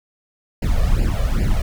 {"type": "noise with flanger", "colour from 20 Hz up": "brown", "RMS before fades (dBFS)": -17, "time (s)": [0.62, 1.62], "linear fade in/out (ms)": 5, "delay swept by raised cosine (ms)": [0.41, 1.71], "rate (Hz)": 2.5, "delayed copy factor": 1, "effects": []}